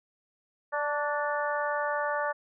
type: harmonic tone with a mistuned harmonic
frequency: 293.7 Hz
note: D4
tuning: in tune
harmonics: 2 / 3 / 4 / 5 / 6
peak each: -31 / -33 / -34 / -35 / -36 dBFS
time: 0.72-2.33 s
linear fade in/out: 20 ms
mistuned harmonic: 4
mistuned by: -27 cents
effects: none